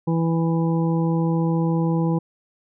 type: harmonic tone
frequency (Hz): 164.9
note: E3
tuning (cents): +1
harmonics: 1 / 2 / 3 / 5 / 6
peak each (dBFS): -19 / -25 / -29 / -33 / -35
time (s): 0.07-2.19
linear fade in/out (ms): 10
effects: none